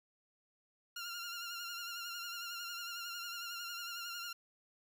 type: tone with vibrato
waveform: 15% pulse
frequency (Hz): 1396.9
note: F6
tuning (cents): 0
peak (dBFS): -35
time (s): 0.96-4.33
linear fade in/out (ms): 5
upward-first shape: sine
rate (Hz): 11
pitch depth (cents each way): 41
effects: none